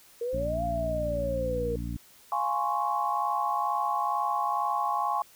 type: exponential two-way sweep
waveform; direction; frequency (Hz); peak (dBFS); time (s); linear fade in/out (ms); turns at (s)
sine; up then down; 462.9 to 698.5 to 462.9; -28; 0.21-1.76; 5; 0.64
type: harmonic tone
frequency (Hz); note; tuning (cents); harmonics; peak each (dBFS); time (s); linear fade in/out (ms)
58.27; A#1; 0; 1 / 2 / 3 / 4 / 5; -34 / -37 / -39 / -40 / -41; 0.33-1.97; 5
type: chord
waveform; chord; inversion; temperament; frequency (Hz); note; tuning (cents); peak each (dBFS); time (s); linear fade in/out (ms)
sine; Db major seventh; first; equal; 698.5 / 830.6 / 1046.5 / 1108.7; F5 / Ab5 / C6 / Db6; 0 / 0 / 0 / 0; -34 / -29 / -32 / -30; 2.32-5.22; 2
effects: white hiss -56 dBFS RMS until 5.35 s